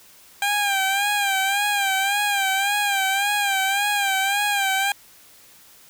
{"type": "tone with vibrato", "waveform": "15% pulse", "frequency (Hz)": 797, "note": "G5", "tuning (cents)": 28, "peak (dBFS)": -13, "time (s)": [0.42, 4.92], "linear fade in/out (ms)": 2, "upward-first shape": "sine", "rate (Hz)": 1.8, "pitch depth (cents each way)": 66, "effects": ["white hiss -50 dBFS RMS until 5.89 s"]}